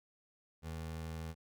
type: tone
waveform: 25% pulse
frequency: 80.7 Hz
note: E2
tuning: 36 cents flat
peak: -37 dBFS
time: 0.62-1.35 s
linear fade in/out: 50 ms
effects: none